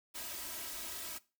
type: noise with comb filter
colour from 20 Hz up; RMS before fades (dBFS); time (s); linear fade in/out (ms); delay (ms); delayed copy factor
white; -43; 0.14-1.19; 20; 3.1; +0.7
effects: noise-tail reverb RT60 0.3 s tail -19 dB re dry